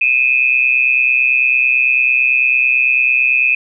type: tone pair together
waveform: sine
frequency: 2462 / 2591 Hz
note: D#7 / E7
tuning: -19 / -30 cents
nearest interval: minor second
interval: 89 cents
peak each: -13 dBFS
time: 0.01-3.55 s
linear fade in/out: 5 ms
effects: none